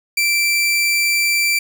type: tone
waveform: sawtooth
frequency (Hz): 2342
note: D7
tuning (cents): -5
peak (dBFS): -11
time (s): 0.17-1.59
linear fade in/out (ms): 5
effects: none